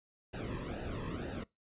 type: noise with flanger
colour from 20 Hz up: brown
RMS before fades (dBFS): -40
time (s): 0.33-1.44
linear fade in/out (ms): 10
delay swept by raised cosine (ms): 0.9 to 1.4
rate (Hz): 2.1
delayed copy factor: -0.85
effects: noise-tail reverb RT60 0.2 s tail -23 dB re dry + resampled to 8000 Hz